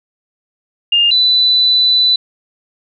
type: tone pair in turn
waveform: sine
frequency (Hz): 2817 / 3988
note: F7 / B7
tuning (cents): +14 / +16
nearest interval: tritone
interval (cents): 602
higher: second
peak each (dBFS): -8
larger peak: neither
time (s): 0.92-1.11 / 1.11-2.16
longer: second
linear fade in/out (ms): 5
effects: none